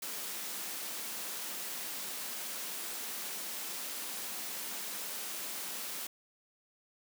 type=high-pass noise; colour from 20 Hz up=white; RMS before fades=-40 dBFS; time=0.02-6.07 s; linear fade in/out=5 ms; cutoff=170 Hz; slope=96 dB/octave; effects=none